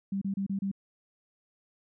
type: tone bursts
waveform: sine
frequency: 196 Hz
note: G3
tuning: in tune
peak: -28 dBFS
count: 5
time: 0.12-0.715 s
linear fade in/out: 5 ms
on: 95 ms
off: 30 ms
effects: none